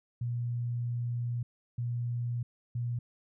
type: tone bursts at uneven times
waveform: sine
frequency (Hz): 120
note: B2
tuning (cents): -49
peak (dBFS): -30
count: 3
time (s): 0.21-1.43 / 1.78-2.43 / 2.75-2.99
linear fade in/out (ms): 5
effects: none